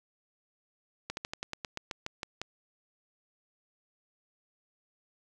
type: slowing click train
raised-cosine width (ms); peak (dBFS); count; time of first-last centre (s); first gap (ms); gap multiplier
0.2; -18; 12; 1.1-2.416; 71; 1.1
effects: none